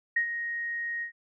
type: tone with ADSR envelope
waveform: sine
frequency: 1873 Hz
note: A#6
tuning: 8 cents sharp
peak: -21 dBFS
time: 0.16-1.12 s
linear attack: 7 ms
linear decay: 88 ms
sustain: -9 dB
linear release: 100 ms
effects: none